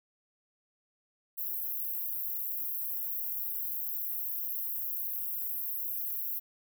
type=high-pass noise; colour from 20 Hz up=pink; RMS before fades=-35 dBFS; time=1.37-6.4 s; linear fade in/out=20 ms; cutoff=12000 Hz; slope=96 dB/octave; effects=none